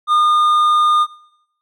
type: tone with hard clipping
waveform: sine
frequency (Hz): 1217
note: D#6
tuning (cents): -39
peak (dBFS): -12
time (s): 0.07-1.07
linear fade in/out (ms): 50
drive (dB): 5
effects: noise-tail reverb RT60 0.8 s tail -19 dB re dry